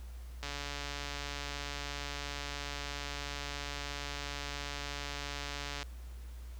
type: click train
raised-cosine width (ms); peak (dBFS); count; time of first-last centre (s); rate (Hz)
0.2; -22; 773; 0.43-5.829; 143
effects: added 60 Hz sine -43 dBFS peak until 6.59 s + pink hiss -60 dBFS RMS until 6.59 s